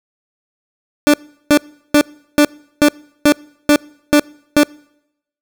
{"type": "tone bursts", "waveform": "30% pulse", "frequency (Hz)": 294.1, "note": "D4", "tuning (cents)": 3, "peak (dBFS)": -4, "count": 9, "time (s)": [1.07, 4.633], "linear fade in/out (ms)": 0, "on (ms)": 67, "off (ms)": 370, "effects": ["noise-tail reverb RT60 0.8 s tail -26 dB re dry"]}